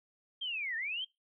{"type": "linear two-way sweep", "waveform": "sine", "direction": "down then up", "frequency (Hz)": [3234, 1760, 3234], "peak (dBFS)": -34, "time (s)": [0.41, 1.05], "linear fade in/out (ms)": 10, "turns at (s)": 0.76, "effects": ["noise-tail reverb RT60 0.2 s tail -22 dB re dry"]}